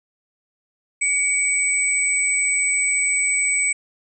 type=tone pair together; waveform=sine; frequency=2257 / 8011 Hz; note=C#7 / B8; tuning=+31 / +24 cents; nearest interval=octave + minor seventh; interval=2193 cents; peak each=-20 dBFS; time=1.01-3.73 s; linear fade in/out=10 ms; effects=none